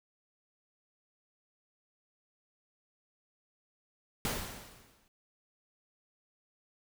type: noise with exponential decay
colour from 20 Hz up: pink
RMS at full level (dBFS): -32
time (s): 4.25-5.08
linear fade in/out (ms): 1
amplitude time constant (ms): 180
effects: none